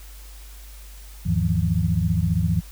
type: tone cluster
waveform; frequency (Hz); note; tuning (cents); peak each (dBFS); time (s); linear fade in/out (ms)
sine; 80.8 / 104.1 / 159.3 / 174.3; E2 / G#2 / D#3 / F3; -34 / +5 / +41 / -3; -24; 1.25-2.61; 20
effects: added 50 Hz sine -39 dBFS peak until 2.71 s + white hiss -48 dBFS RMS until 2.71 s